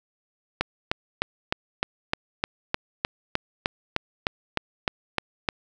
click train, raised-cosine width 0.3 ms, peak -6 dBFS, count 17, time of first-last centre 0.61-5.488 s, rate 3.28 Hz, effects none

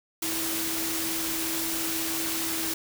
sine tone in noise, 326.1 Hz, E4, 19 cents flat, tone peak -34 dBFS, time 0.22-2.74 s, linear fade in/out 5 ms, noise white, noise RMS -30 dBFS, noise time 0.22-2.74 s, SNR -7 dB, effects none

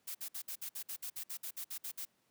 blue noise bursts, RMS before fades -42 dBFS, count 15, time 0.07-2.053 s, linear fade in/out 10 ms, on 79 ms, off 57 ms, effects pink hiss -75 dBFS RMS until 2.3 s + high-pass 150 Hz 12 dB/octave

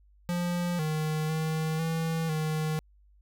square tone with pitch steps, 175.2 / 155.2 / 158 / 163 / 155.8 Hz, F3 / D#3 / D#3 / E3 / D#3, +6 / -4 / +27 / -19 / +3 cents, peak -28 dBFS, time 0.29-2.79 s, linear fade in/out 0 ms, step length 500 ms, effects added 50 Hz sine -57 dBFS peak until 3.21 s

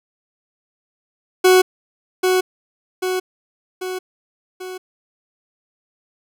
40% pulse tone with echo, 370 Hz, F#4, in tune, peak -8 dBFS, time 1.44-1.62 s, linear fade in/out 10 ms, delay 790 ms, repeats 4, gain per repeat -5 dB, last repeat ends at 4.78 s, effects none

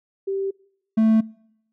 sine / triangle tone pair in turn, 390 / 220.9 Hz, G4 / A3, -9 / +7 cents, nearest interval minor seventh, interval 984 cents, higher first, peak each -22 / -12 dBFS, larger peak second, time 0.27-0.51 / 0.97-1.21 s, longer neither, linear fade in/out 10 ms, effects noise-tail reverb RT60 0.8 s tail -25 dB re dry

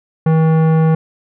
sine tone with tanh clipping, 160 Hz, D#3, 49 cents sharp, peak -11 dBFS, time 0.26-0.95 s, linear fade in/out 5 ms, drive 16 dB, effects none

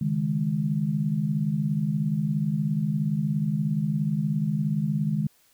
sine chord, C# suspended second, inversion none, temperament equal, 138.59 / 155.56 / 207.7 Hz, C#3 / D#3 / G#3, 0 / 0 / 0 cents, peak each -31 / -25 / -27 dBFS, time 0.01-5.27 s, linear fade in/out 5 ms, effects white hiss -62 dBFS RMS until 5.53 s

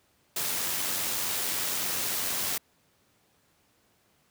white noise with amplitude modulation, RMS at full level -29 dBFS, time 0.36-2.58 s, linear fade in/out 5 ms, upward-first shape sine, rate 90.6 Hz, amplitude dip 25%, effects pink hiss -67 dBFS RMS until 4.3 s + high-pass 80 Hz 12 dB/octave

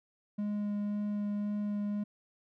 triangle tone with vibrato, 206.6 Hz, G#3, 9 cents flat, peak -29 dBFS, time 0.38-2.04 s, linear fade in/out 10 ms, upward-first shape sine, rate 1.9 Hz, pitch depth 8 cents each way, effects none

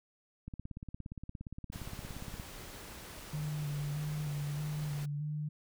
click train, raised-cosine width 5 ms, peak -30 dBFS, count 34, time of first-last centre 0.48-2.399 s, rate 17.2 Hz
pink noise, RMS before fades -48 dBFS, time 1.72-5.06 s, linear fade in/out 10 ms
sine tone with vibrato, 148 Hz, D3, 14 cents sharp, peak -34 dBFS, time 3.33-5.49 s, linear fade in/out 10 ms, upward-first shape square, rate 1.6 Hz, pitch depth 29 cents each way
effects none

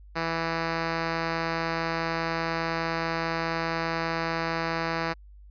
5% pulse tone, 164.81 Hz, E3, in tune, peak -15 dBFS, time 0.15-5.14 s, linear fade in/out 20 ms, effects added 50 Hz sine -46 dBFS peak until 5.5 s + resampled to 11025 Hz

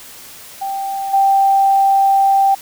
sine tone with level steps, 784 Hz, G5, in tune, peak -19 / -9 dBFS, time 0.61-2.55 s, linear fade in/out 10 ms, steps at 1.13 s, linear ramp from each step 10 ms, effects white hiss -37 dBFS RMS until 2.61 s

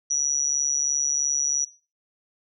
sine tone with amplitude modulation, 5850 Hz, F#8, 21 cents flat, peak -17 dBFS, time 0.1-1.65 s, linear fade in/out 10 ms, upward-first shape sine, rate 143 Hz, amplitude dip 95%, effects noise-tail reverb RT60 0.3 s tail -17 dB re dry

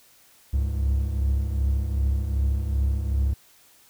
triangle tone cluster, 66.4 / 69 / 102.2 Hz, C2 / C#2 / G#2, +26 / -7 / -27 cents, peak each -28 / -20 / -29 dBFS, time 0.53-3.34 s, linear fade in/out 10 ms, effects white hiss -56 dBFS RMS until 3.89 s

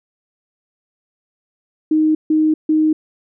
sine tone bursts, 311.1 Hz, D#4, in tune, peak -11 dBFS, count 3, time 1.91-2.93 s, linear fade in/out 5 ms, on 240 ms, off 150 ms, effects none

